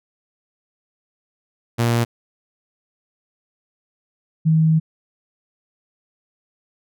sawtooth / sine tone pair in turn, 117.7 / 159.21 Hz, A#2 / D#3, +17 / +40 cents, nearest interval perfect fourth, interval 523 cents, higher second, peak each -12 dBFS, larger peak neither, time 1.78-2.05 / 4.45-4.8 s, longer second, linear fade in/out 20 ms, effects none

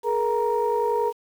sine tone cluster, 424.5 / 475.1 / 937 Hz, G#4 / A#4 / A#5, +38 / +33 / +9 cents, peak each -24 dBFS, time 0.03-1.13 s, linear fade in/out 50 ms, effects tanh soft clip ceiling -12 dBFS + 8-bit

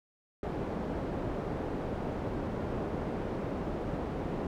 white low-pass noise, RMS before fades -35 dBFS, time 0.43-4.47 s, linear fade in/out 2 ms, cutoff 480 Hz, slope 12 dB/octave, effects none

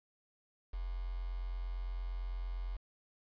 sine tone with quantisation, 44.4 Hz, F1, 29 cents sharp, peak -36 dBFS, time 0.73-2.77 s, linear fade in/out 10 ms, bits 9, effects resampled to 11025 Hz

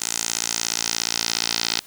10% pulse tone with band-pass filter sweep, 57 Hz, A#1, 38 cents flat, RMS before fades -25 dBFS, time 0-1.8 s, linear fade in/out 10 ms, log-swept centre 7200 to 4700 Hz, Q 2.3, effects white hiss -47 dBFS RMS until 1.86 s

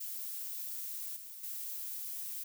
violet noise with level steps, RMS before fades -41 / -48 / -41 dBFS, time 0-2.44 s, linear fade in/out 10 ms, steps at 1.16 / 1.43 s, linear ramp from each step 5 ms, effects none

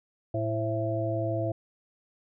harmonic tone with a mistuned harmonic, 110.9 Hz, A2, 14 cents sharp, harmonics 1 / 3 / 5 / 6, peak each -30 / -33 / -35 / -31 dBFS, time 0.34-1.52 s, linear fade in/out 5 ms, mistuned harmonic 5, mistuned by -66 cents, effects none

